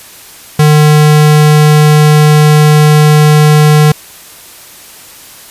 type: tone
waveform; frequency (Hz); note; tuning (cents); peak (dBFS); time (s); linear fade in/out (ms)
square; 151.1; D3; +50; -3; 0.59-3.92; 5
effects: white hiss -33 dBFS RMS until 5.5 s + resampled to 32000 Hz